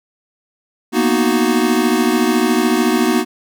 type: chord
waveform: square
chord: B major seventh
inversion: third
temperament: equal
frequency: 233.1 / 246.9 / 311.1 / 370 Hz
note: A#3 / B3 / D#4 / F#4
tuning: 0 / 0 / 0 / 0 cents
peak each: -19 dBFS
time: 0.92-3.25 s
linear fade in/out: 50 ms
effects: none